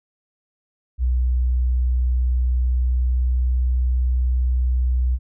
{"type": "tone with pitch glide", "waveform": "sine", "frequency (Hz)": [62.1, 62.46], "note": ["B1", "B1"], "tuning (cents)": [10, 20], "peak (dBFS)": -16, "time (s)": [0.98, 5.19], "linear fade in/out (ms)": 50, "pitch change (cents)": 10, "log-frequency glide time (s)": [2.52, 3.53], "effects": []}